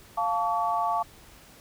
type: chord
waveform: sine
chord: F augmented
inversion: none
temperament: equal with one note detuned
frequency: 698.5 / 880 / 1136 Hz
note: F5 / A5 / C#6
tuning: 0 / 0 / +42 cents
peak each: -28 dBFS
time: 0.17-1.03 s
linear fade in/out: 10 ms
effects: pink hiss -52 dBFS RMS until 1.6 s